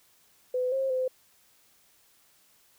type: tone with pitch steps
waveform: sine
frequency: 504 / 534 / 514 Hz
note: B4 / C5 / C5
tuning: +35 / +35 / -31 cents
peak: -25 dBFS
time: 0.54-1.08 s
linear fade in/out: 5 ms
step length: 180 ms
effects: white hiss -63 dBFS RMS until 2.78 s